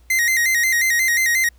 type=tone with vibrato; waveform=45% pulse; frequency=1976 Hz; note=B6; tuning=in tune; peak=-15 dBFS; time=0.1-1.49 s; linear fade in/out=5 ms; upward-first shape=square; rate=5.6 Hz; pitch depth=83 cents each way; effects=added 60 Hz sine -47 dBFS peak until 1.58 s + pink hiss -60 dBFS RMS until 1.58 s